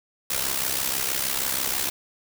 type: noise with amplitude modulation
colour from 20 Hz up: white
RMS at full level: -23 dBFS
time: 0.3-1.9 s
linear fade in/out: 5 ms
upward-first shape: sine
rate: 66.3 Hz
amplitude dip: 70%
effects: none